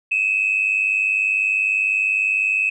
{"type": "tone pair together", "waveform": "sine", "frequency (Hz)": [2534, 2634], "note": ["D#7", "E7"], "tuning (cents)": [31, -2], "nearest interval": "minor second", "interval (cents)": 67, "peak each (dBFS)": [-18, -19], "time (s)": [0.11, 2.7], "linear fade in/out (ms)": 10, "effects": ["tanh soft clip ceiling -10 dBFS"]}